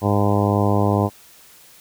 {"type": "harmonic tone", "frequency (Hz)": 102, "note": "G#2", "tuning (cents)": -31, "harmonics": [1, 2, 3, 4, 5, 6, 7, 8, 9, 10], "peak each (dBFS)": [-19, -22, -24, -25, -26, -27, -27, -28, -29, -29], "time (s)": [0.01, 1.1], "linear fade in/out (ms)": 50, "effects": ["white hiss -48 dBFS RMS until 1.8 s"]}